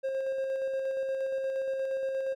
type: tone with tremolo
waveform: triangle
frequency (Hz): 534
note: C5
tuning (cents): +35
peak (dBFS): -26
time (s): 0.03-2.35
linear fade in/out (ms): 20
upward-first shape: square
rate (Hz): 8.5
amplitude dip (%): 25
effects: none